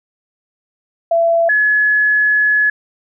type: tone pair in turn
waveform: sine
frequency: 671 / 1700.1 Hz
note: E5 / G#6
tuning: +31 / +40 cents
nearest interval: octave + major third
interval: 1609 cents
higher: second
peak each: -10 dBFS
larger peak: neither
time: 1.11-1.49 / 1.49-2.7 s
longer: second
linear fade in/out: 5 ms
effects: none